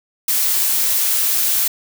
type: noise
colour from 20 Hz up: blue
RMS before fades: -17 dBFS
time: 0.28-1.68 s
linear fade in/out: 5 ms
effects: none